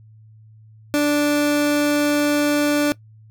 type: tone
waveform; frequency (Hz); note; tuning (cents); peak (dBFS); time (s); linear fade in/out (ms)
30% pulse; 293.1; D4; -3; -13; 0.94-2.92; 0
effects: noise-tail reverb RT60 0.1 s tail -20 dB re dry + added 109 Hz sine -44 dBFS peak until 3.3 s